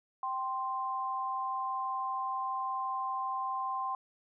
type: tone pair together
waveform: sine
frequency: 778.6 / 1046.5 Hz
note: G5 / C6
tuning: -12 / 0 cents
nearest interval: perfect fourth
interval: 512 cents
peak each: -37 / -33 dBFS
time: 0.23-3.95 s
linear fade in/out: 2 ms
effects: none